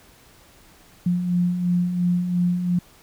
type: beating tone pair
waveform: sine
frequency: 174.61 / 177.51 Hz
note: F3 / F3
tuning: 0 / +28 cents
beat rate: 2.9 Hz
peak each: -28 / -19 dBFS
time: 1.06-2.79 s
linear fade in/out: 5 ms
effects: pink hiss -52 dBFS RMS until 3.02 s